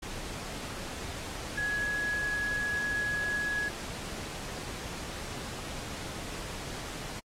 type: tone in noise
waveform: sine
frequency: 1677 Hz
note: G#6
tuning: 16 cents sharp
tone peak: -29 dBFS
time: 1.57-3.69 s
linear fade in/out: 10 ms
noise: pink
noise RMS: -40 dBFS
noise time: 0.02-7.2 s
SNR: +8 dB
effects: low-pass 9000 Hz 12 dB/octave + AAC 48 kbps